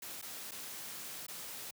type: noise with dropouts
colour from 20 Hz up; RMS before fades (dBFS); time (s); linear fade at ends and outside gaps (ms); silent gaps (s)
white; -45; 0.02-1.71; 5; 0.215-0.224 / 0.511-0.517 / 1.266-1.282
effects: high-pass 100 Hz 12 dB/octave